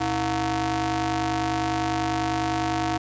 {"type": "ring-modulated tone", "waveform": "sawtooth", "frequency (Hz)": 198.8, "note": "G3", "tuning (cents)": 25, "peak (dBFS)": -16, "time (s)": [0, 2.98], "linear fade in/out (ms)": 10, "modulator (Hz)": 522, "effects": ["resampled to 16000 Hz", "9-bit"]}